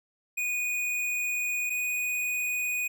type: tone pair in turn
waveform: square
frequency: 2469 / 2479 Hz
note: D#7 / D#7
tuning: -14 / -7 cents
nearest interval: unison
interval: 7 cents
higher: second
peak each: -28 dBFS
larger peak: neither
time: 0.37-1.7 / 1.7-2.88 s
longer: first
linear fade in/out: 10 ms
effects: none